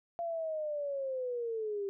sine linear sweep, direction down, 688 to 390 Hz, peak -33 dBFS, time 0.19-1.89 s, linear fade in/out 0 ms, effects none

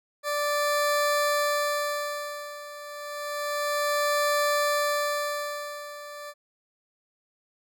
20% pulse tone with tremolo, 586 Hz, D5, 4 cents flat, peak -17 dBFS, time 0.23-6.34 s, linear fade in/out 50 ms, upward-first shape sine, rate 0.3 Hz, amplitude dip 85%, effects none

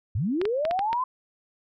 sine linear sweep, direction up, 79.6 to 1046.5 Hz, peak -23 dBFS, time 0.15-1.04 s, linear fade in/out 5 ms
clicks, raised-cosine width 0.3 ms, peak -15 dBFS, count 6, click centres 0.415 / 0.454 / 0.652 / 0.711 / 0.792 / 0.93 s
effects none

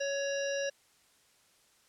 harmonic tone with a mistuned harmonic, 558 Hz, C#5, 11 cents sharp, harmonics 1 / 3 / 5 / 7 / 9 / 10, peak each -32 / -39 / -42 / -48 / -51 / -42 dBFS, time 0-0.7 s, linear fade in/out 10 ms, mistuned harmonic 10, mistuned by +31 cents, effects white hiss -66 dBFS RMS until 1.88 s + low-pass 10000 Hz 12 dB/octave

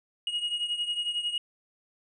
triangle beating tone pair, 2882 / 2893 Hz, F#7 / F#7, -46 / -40 cents, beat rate 11 Hz, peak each -28 / -33 dBFS, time 0.27-1.38 s, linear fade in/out 2 ms, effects resampled to 22050 Hz

